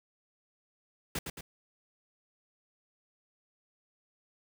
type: noise with echo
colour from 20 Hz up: pink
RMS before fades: -34 dBFS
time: 1.15-1.19 s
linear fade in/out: 5 ms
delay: 110 ms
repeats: 2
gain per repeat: -5 dB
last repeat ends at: 1.41 s
effects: none